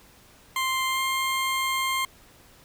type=tone with pitch glide; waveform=20% pulse; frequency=1049 to 1058.7 Hz; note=C6 to C6; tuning=+4 to +20 cents; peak=-19 dBFS; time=0.56-2.05 s; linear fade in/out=2 ms; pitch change=+16 cents; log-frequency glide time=0.89-1.01 s; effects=pink hiss -54 dBFS RMS until 2.64 s